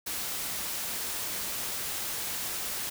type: noise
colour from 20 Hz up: white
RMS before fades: -34 dBFS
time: 0.06-2.9 s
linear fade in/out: 10 ms
effects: none